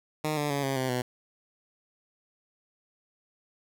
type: tone with pitch steps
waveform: 10% pulse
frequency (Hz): 153.6 / 147.34 / 141.34 / 135.58 / 130.06 / 124.76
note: D#3 / D3 / C#3 / C#3 / C3 / B2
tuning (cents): -22 / +6 / +34 / -38 / -10 / +18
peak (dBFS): -19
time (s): 0.24-1.02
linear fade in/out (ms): 5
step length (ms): 130
effects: none